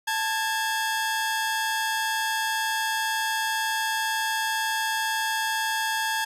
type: tone pair together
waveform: sawtooth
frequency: 882 / 1644 Hz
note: A5 / G#6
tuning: +4 / -18 cents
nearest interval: major seventh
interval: 1078 cents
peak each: -23 / -24 dBFS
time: 0.07-6.25 s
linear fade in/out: 10 ms
effects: resampled to 32000 Hz